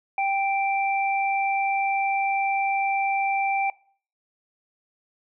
sine tone pair together, 786.4 / 2349 Hz, G5 / D7, +5 / 0 cents, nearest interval octave + perfect fifth, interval 1895 cents, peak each -22 / -28 dBFS, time 0.18-3.7 s, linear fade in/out 2 ms, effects noise-tail reverb RT60 0.5 s tail -22 dB re dry

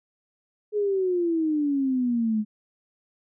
sine exponential sweep, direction down, 425.2 to 209.7 Hz, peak -21 dBFS, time 0.72-2.45 s, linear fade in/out 50 ms, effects none

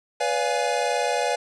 square chord, B diminished seventh, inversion none, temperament equal with one note detuned, 493.9 / 573.3 / 698.5 / 830.6 Hz, B4 / D5 / F5 / Ab5, 0 / -42 / 0 / 0 cents, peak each -28 dBFS, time 0.2-1.36 s, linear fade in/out 10 ms, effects resampled to 22050 Hz + 9-bit

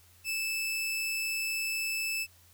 sawtooth tone, 2628 Hz, E7, 6 cents flat, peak -27 dBFS, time 0.24-2.27 s, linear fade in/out 50 ms, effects added 87 Hz sine -61 dBFS peak until 2.53 s + white hiss -61 dBFS RMS until 2.53 s

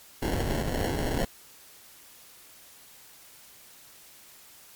pink noise with sample-and-hold, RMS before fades -28 dBFS, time 0.22-1.25 s, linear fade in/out 5 ms, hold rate 1225 Hz, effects white hiss -52 dBFS RMS until 4.75 s + MP3 96 kbps

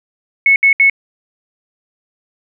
sine tone bursts, 2200 Hz, C#7, 14 cents flat, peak -6 dBFS, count 3, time 0.46-0.898 s, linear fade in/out 2 ms, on 100 ms, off 69 ms, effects none

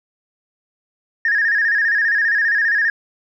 sine tone with vibrato, 1742 Hz, A6, 18 cents flat, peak -13 dBFS, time 1.25-2.9 s, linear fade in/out 2 ms, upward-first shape square, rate 15 Hz, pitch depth 75 cents each way, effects tanh soft clip ceiling -9 dBFS

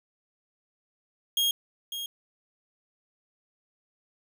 40% pulse tone with echo, 3259 Hz, G#7, 33 cents flat, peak -22 dBFS, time 1.37-1.51 s, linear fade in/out 2 ms, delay 550 ms, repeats 1, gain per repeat -10 dB, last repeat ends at 2.06 s, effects none

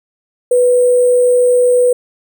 sine tone with sample-and-hold, 493.9 Hz, B4, in tune, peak -7 dBFS, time 0.51-1.93 s, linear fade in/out 5 ms, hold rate 8820 Hz, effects none

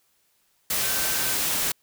sine tone in noise, 1545 Hz, G6, 26 cents flat, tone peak -35 dBFS, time 0.83-1.34 s, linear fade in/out 5 ms, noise white, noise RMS -25 dBFS, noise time 0.7-1.72 s, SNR -13 dB, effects white hiss -67 dBFS RMS until 1.82 s

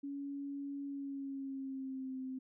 sine tone with pitch glide, 280.8 to 260.5 Hz, C#4 to C4, +22 to -7 cents, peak -39 dBFS, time 0.03-2.39 s, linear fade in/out 10 ms, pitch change -129 cents, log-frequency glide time 0.85-2.19 s, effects none

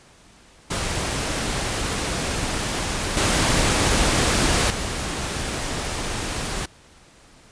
pink noise with level steps, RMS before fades -25 / -19 / -27 dBFS, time 0.7-6.66 s, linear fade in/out 10 ms, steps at 3.17 / 4.7 s, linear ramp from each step 2 ms, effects pink hiss -51 dBFS RMS until 7.51 s + resampled to 22050 Hz

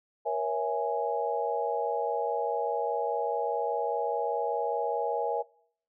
sine chord, A# half-diminished seventh, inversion none, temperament equal with one note detuned, 474.3 / 554.4 / 659.3 / 830.6 Hz, A#4 / C#5 / E5 / G#5, +30 / 0 / 0 / 0 cents, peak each -32 / -34 / -33 / -31 dBFS, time 0.25-5.43 s, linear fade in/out 20 ms, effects noise-tail reverb RT60 0.6 s tail -23 dB re dry

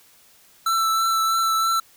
square tone with vibrato, 1330 Hz, E6, 15 cents sharp, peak -19 dBFS, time 0.66-1.8 s, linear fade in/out 5 ms, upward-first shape triangle, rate 3.1 Hz, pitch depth 17 cents each way, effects white hiss -54 dBFS RMS until 1.96 s

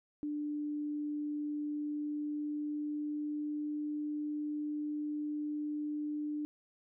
sine tone with pitch glide, 296.3 to 298.4 Hz, D4 to D4, +15 to +28 cents, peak -34 dBFS, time 0.23-6.45 s, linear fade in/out 0 ms, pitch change +13 cents, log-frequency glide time 1.57-3.85 s, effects none

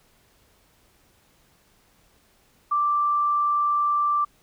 sine tone, 1174.7 Hz, D6, in tune, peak -19 dBFS, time 2.71-4.25 s, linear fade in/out 10 ms, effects pink hiss -61 dBFS RMS until 4.42 s

